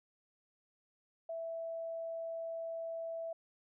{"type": "tone", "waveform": "sine", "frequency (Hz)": 660, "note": "E5", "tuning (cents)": 2, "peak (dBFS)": -38, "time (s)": [1.29, 3.33], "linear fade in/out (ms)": 5, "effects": []}